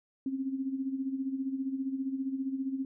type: tone with tremolo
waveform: sine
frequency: 267.3 Hz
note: C4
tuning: 37 cents sharp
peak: -28 dBFS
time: 0.26-2.85 s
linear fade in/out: 2 ms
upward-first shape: sine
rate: 15 Hz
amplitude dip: 65%
effects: none